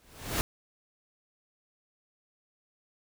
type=noise with exponential growth; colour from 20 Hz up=pink; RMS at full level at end=-26 dBFS; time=0-0.41 s; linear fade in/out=0 ms; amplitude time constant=89 ms; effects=none